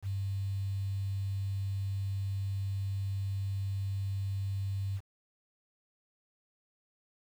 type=tone with quantisation; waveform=sine; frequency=98 Hz; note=G2; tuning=in tune; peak=-31 dBFS; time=0.02-5.01 s; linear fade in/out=50 ms; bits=9; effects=none